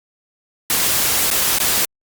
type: noise with dropouts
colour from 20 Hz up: white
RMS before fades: -17 dBFS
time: 0.7-1.85 s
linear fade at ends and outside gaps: 1 ms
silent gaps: 1.303-1.312 / 1.585-1.601 s
effects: Opus 48 kbps